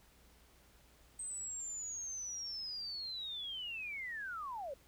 sine linear sweep, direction down, 8300 to 512 Hz, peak -40 dBFS, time 1.19-4.74 s, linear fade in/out 5 ms, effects added 60 Hz sine -67 dBFS peak until 4.87 s + pink hiss -66 dBFS RMS until 4.87 s

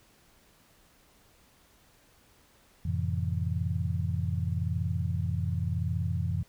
sine chord, F major seventh, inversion none, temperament equal with one note detuned, 89.09 / 110 / 130.81 / 164.81 Hz, F2 / A2 / C3 / E3, +35 / 0 / 0 / 0 cents, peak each -30 / -34 / -35 / -34 dBFS, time 2.85-6.43 s, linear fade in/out 5 ms, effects pink hiss -62 dBFS RMS until 6.48 s

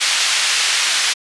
pink band-pass noise, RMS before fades -17 dBFS, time 0-1.14 s, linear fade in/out 20 ms, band 2100 to 6800 Hz, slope 12 dB/octave, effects resampled to 24000 Hz

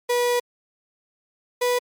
35% pulse tone pair in turn, 486.2 / 491.6 Hz, B4 / B4, -27 / -8 cents, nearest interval unison, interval 19 cents, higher second, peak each -17 dBFS, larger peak neither, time 0.09-0.4 / 1.61-1.79 s, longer first, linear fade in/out 10 ms, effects MP3 96 kbps

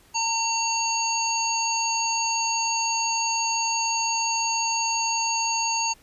harmonic tone with a mistuned harmonic, 911 Hz, A#5, 40 cents flat, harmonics 1 / 3 / 5 / 7, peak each -26 / -30 / -29 / -27 dBFS, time 0.14-5.94 s, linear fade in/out 20 ms, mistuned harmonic 7, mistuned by +59 cents, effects pink hiss -56 dBFS RMS until 6.02 s + resampled to 32000 Hz

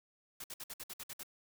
white noise bursts, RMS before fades -45 dBFS, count 9, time 0.4-1.233 s, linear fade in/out 5 ms, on 41 ms, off 58 ms, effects none

